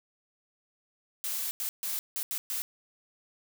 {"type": "noise bursts at uneven times", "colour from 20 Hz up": "blue", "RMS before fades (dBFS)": -33, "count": 6, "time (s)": [[1.24, 1.51], [1.6, 1.69], [1.83, 1.99], [2.16, 2.23], [2.31, 2.38], [2.5, 2.62]], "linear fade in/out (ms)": 0, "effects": []}